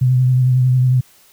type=tone with vibrato; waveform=sine; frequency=127.4 Hz; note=C3; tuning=46 cents flat; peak=-10 dBFS; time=0.01-1.01 s; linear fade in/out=10 ms; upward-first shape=triangle; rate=11 Hz; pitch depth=36 cents each way; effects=white hiss -50 dBFS RMS until 1.32 s